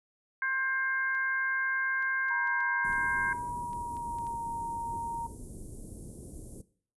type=harmonic tone; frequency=529 Hz; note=C5; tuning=19 cents sharp; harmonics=2 / 3 / 4; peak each=-37 / -29 / -38 dBFS; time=0.42-3.33 s; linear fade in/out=2 ms
type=clicks; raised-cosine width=0.2 ms; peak=-38 dBFS; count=10; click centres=1.15 / 2.025 / 2.286 / 2.474 / 2.605 / 2.929 / 3.732 / 3.968 / 4.186 / 4.268 s
type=tone with pitch glide; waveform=sine; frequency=960 to 930 Hz; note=B5 to A#5; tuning=-49 to -4 cents; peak=-33 dBFS; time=2.3-5.27 s; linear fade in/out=10 ms; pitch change=-55 cents; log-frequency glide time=3.55-4.41 s
type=band-stop noise; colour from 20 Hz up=pink; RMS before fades=-44 dBFS; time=2.84-6.62 s; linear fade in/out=10 ms; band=430 to 9700 Hz; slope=24 dB/octave
effects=noise-tail reverb RT60 0.5 s tail -18 dB re dry + resampled to 24000 Hz